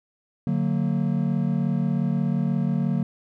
triangle chord, D augmented, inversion none, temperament just, 146.83 / 183.54 / 229.4 Hz, D3 / F#3 / A#3, 0 / -14 / -28 cents, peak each -23 / -23 / -24 dBFS, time 0.47-3.03 s, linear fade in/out 2 ms, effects none

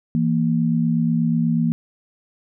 sine tone pair together, 164.83 / 233.1 Hz, E3 / A#3, 0 / 0 cents, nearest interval tritone, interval 600 cents, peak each -19 dBFS, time 0.15-1.72 s, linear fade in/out 0 ms, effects none

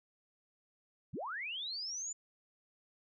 sine linear sweep, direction up, 76.6 to 7110 Hz, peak -38 dBFS, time 1.13-2.13 s, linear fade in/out 10 ms, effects none

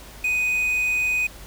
triangle tone with quantisation, 2494 Hz, D#7, 3 cents sharp, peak -18 dBFS, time 0.24-1.27 s, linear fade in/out 5 ms, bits 7, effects added 50 Hz sine -43 dBFS peak until 1.46 s + pink hiss -44 dBFS RMS until 1.46 s

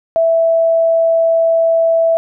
sine tone, 659.3 Hz, E5, in tune, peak -9 dBFS, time 0.16-2.17 s, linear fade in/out 0 ms, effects none

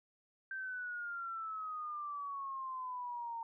sine exponential sweep, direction down, 1568 to 913 Hz, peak -39 dBFS, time 0.51-3.43 s, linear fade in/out 2 ms, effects none

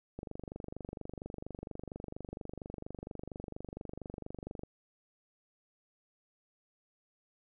click train, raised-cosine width 2 ms, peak -28 dBFS, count 109, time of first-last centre 0.19-4.634 s, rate 24.3 Hz, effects none

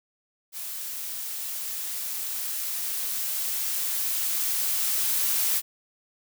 blue noise with level ramp, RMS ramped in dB -35 to -24 dBFS, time 0.52-5.62 s, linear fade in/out 50 ms, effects none

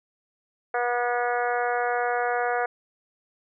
harmonic tone, 242.4 Hz, B3, 32 cents flat, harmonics 2 / 3 / 4 / 5 / 6 / 7 / 8 / 9, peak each -28 / -26 / -36 / -34 / -31 / -34 / -39 / -41 dBFS, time 0.74-2.66 s, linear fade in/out 5 ms, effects none

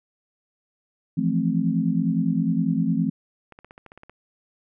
sine chord, F major seventh, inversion third, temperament equal with one note detuned, 164.81 / 174.61 / 216.8 / 261.6 Hz, E3 / F3 / A3 / C4, 0 / 0 / -25 / 0 cents, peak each -25 dBFS, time 1.17-3.1 s, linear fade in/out 10 ms
clicks, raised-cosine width 0.5 ms, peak -29 dBFS, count 10, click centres 3.523 / 3.589 / 3.646 / 3.709 / 3.779 / 3.863 / 3.919 / 3.976 / 4.034 / 4.096 s
effects none

